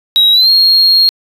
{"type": "tone with pitch glide", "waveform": "triangle", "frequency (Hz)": [3838, 4259], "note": ["A#7", "C8"], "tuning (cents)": [50, 30], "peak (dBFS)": -3, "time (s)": [0.16, 1.09], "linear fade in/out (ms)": 0, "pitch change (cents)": 180, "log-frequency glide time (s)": [0.32, 0.5], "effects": ["tanh soft clip ceiling 0 dBFS"]}